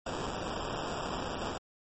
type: noise with sample-and-hold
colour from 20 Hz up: white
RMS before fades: -36 dBFS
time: 0.06-1.58 s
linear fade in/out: 5 ms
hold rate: 2100 Hz
effects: MP3 32 kbps